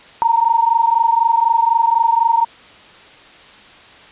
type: tone pair together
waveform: sine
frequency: 911 / 935 Hz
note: A#5 / A#5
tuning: -40 / +5 cents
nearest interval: unison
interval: 45 cents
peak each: -14 dBFS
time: 0.22-2.45 s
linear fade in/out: 0 ms
effects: white hiss -42 dBFS RMS until 4.11 s + resampled to 8000 Hz